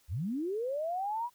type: linear sweep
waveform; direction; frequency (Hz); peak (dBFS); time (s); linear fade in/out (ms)
sine; up; 59.5 to 987; -31; 0.08-1.3; 50
effects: white hiss -67 dBFS RMS until 1.34 s